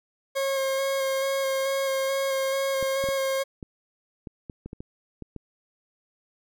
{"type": "tone with vibrato", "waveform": "40% pulse", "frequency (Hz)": 540, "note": "C#5", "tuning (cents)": -45, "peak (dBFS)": -23, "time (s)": [0.35, 3.44], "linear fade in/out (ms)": 20, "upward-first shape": "square", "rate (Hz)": 2.3, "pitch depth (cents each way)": 13}
{"type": "clicks", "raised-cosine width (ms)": 3, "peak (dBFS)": -24, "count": 11, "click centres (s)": [2.827, 3.04, 3.088, 3.628, 4.272, 4.498, 4.66, 4.731, 4.805, 5.223, 5.363]}
{"effects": []}